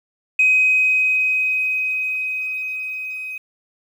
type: tone with level ramp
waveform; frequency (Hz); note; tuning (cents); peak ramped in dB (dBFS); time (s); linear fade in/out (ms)
sine; 2520; D#7; +21; -10 to -27; 0.39-3.38; 5
effects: tanh soft clip ceiling -7 dBFS + 8-bit